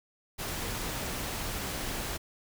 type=noise; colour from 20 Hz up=pink; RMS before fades=-35 dBFS; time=0.38-2.18 s; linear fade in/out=20 ms; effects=none